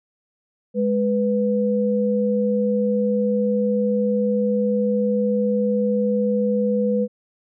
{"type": "tone pair together", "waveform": "sine", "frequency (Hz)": [207.8, 494.2], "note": ["G#3", "B4"], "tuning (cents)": [1, 1], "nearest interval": "octave + minor third", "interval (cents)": 1500, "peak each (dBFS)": -20, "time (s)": [0.74, 7.08], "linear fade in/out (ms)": 50, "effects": []}